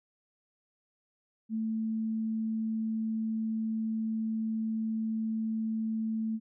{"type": "tone", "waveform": "sine", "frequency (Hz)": 221.4, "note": "A3", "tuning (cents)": 11, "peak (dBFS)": -29, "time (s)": [1.49, 6.4], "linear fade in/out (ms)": 50, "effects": []}